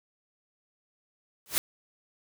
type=noise with exponential growth; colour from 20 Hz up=white; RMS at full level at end=-21 dBFS; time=1.46-1.58 s; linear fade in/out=0 ms; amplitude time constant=25 ms; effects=none